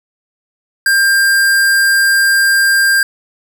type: tone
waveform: square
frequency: 1595 Hz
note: G6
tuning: 30 cents sharp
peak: -9 dBFS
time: 0.86-3.03 s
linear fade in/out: 2 ms
effects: none